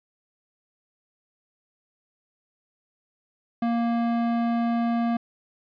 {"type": "tone with band-pass filter", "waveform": "square", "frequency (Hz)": 233.7, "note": "A#3", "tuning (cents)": 5, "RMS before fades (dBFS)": -24, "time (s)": [3.62, 5.17], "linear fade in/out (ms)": 5, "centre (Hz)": 480, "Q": 0.74, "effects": ["resampled to 11025 Hz"]}